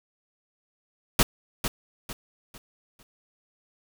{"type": "noise with echo", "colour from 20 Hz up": "pink", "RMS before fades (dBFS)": -18, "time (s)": [1.19, 1.23], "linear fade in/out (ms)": 2, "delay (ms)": 450, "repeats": 4, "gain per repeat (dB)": -9, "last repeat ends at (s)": 3.03, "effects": []}